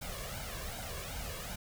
pink noise with flanger, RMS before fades -41 dBFS, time 0.01-1.56 s, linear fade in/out 10 ms, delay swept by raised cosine 1.3 to 1.82 ms, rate 2.6 Hz, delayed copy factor +0.7, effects none

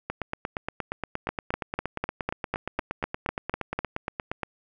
two click trains, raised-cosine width 0.5 ms, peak -14 / -11 dBFS, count 38 / 11, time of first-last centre 0.1-4.433 / 1.29-3.79 s, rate 8.54 / 4 Hz, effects none

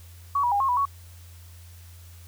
sine tone with pitch steps, 1125 / 967 / 810 / 1079 / 983 / 1116 Hz, C#6 / B5 / G#5 / C#6 / B5 / C#6, +25 / -37 / -43 / -47 / -8 / +11 cents, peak -20 dBFS, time 0.35-0.854 s, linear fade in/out 5 ms, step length 84 ms, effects added 86 Hz sine -44 dBFS peak until 2.27 s + white hiss -54 dBFS RMS until 2.27 s

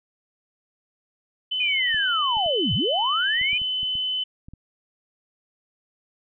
sine tone, 3027 Hz, F#7, 39 cents sharp, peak -23 dBFS, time 1.51-4.24 s, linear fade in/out 10 ms
sine linear two-way sweep, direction down then up, 2500 to 84.8 to 2500 Hz, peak -22 dBFS, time 1.6-3.58 s, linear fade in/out 5 ms, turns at 2.74 s
clicks, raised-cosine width 5 ms, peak -30 dBFS, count 11, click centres 1.945 / 2.369 / 2.462 / 2.714 / 3.414 / 3.531 / 3.617 / 3.831 / 3.954 / 4.485 / 4.536 s
effects none

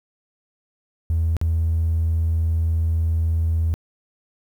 triangle tone with dropouts, 81.7 Hz, E2, 15 cents flat, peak -14 dBFS, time 1.1-3.74 s, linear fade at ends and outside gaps 0 ms, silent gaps 1.367-1.414 s, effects tanh soft clip ceiling -14 dBFS + 9-bit

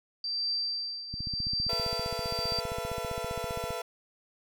sine tone with tremolo, 4686 Hz, D8, 5 cents flat, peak -27 dBFS, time 0.24-2.6 s, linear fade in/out 2 ms, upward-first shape triangle, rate 0.91 Hz, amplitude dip 75%
click train, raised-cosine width 5 ms, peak -26 dBFS, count 40, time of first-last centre 1.14-3.706 s, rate 15.2 Hz
30% pulse chord, A suspended second, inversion none, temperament equal with one note detuned, 440 / 493.9 / 675.4 Hz, A4 / B4 / E5, 0 / 0 / +42 cents, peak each -38 / -35 / -34 dBFS, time 1.69-3.82 s, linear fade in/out 5 ms
effects none

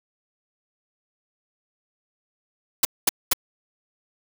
white noise bursts, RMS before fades -17 dBFS, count 3, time 2.83-3.333 s, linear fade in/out 5 ms, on 21 ms, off 220 ms, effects none

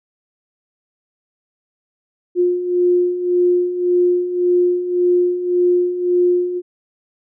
sine beating tone pair, 354.6 / 356.4 Hz, F4 / F4, +26 / +35 cents, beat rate 1.8 Hz, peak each -20 / -14 dBFS, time 2.35-6.62 s, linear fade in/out 50 ms, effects none

